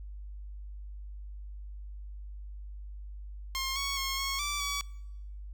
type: tone with pitch steps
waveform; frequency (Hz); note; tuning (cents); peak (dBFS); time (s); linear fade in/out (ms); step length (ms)
10% pulse; 1067 / 1111 / 1080 / 1094 / 1164 / 1140; C6 / C#6 / C#6 / C#6 / D6 / C#6; +34 / +4 / -45 / -23 / -16 / +48; -23; 3.55-4.81; 0; 210
effects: noise-tail reverb RT60 1.0 s tail -25 dB re dry + added 50 Hz sine -40 dBFS peak until 5.53 s